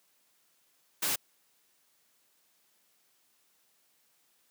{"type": "noise", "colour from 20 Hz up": "white", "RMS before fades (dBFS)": -30, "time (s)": [1.02, 1.16], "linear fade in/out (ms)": 10, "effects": ["white hiss -70 dBFS RMS until 4.5 s", "high-pass 150 Hz 12 dB/octave"]}